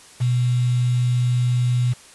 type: tone with quantisation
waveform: sine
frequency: 123.2 Hz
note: B2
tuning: 4 cents flat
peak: -16 dBFS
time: 0.2-1.94 s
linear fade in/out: 20 ms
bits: 6
effects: white hiss -46 dBFS RMS until 2.14 s + resampled to 24000 Hz